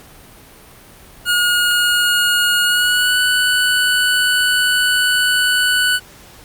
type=tone with pitch glide; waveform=25% pulse; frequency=1436 to 1487.5 Hz; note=F6 to F#6; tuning=+48 to +9 cents; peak=-9 dBFS; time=1.25-6 s; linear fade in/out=50 ms; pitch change=+61 cents; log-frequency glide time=2.63-3.19 s; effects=pink hiss -42 dBFS RMS until 6.44 s + Opus 48 kbps